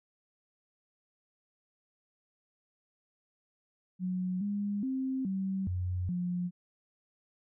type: tone with pitch steps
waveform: sine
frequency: 183.3 / 203.5 / 263.1 / 191.8 / 90.6 / 177.7 Hz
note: F#3 / G#3 / C4 / G3 / F#2 / F3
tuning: -16 / -35 / +10 / -37 / -36 / +30 cents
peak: -30 dBFS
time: 3.99-6.51 s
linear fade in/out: 50 ms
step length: 420 ms
effects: none